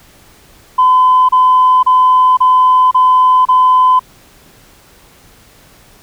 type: tone bursts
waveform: sine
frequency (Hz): 1016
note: B5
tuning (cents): +49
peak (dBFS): -4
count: 6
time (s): 0.78-3.995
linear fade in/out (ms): 10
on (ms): 510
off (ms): 31
effects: tanh soft clip ceiling -1 dBFS + pink hiss -44 dBFS RMS until 6.02 s